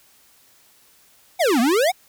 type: exponential two-way sweep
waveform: square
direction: down then up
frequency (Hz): 787 to 221.7 to 787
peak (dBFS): -16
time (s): 1.39-1.92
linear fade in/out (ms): 20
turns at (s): 1.6
effects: white hiss -55 dBFS RMS until 2.08 s